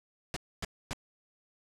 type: noise bursts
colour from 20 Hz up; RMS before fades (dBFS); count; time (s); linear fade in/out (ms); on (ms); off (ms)
pink; -35; 3; 0.34-0.932; 0; 24; 260
effects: low-pass 8000 Hz 12 dB/octave